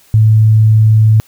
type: tone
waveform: sine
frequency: 109.2 Hz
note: A2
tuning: 13 cents flat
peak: -4 dBFS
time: 0.14-1.2 s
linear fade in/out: 0 ms
effects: white hiss -47 dBFS RMS until 1.27 s